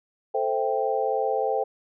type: chord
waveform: sine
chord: A minor seventh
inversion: none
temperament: equal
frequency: 440 / 523.3 / 659.3 / 784 Hz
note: A4 / C5 / E5 / G5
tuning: 0 / 0 / 0 / 0 cents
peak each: -27 / -27 / -31 / -27 dBFS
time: 0.34-1.64 s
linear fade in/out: 10 ms
effects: none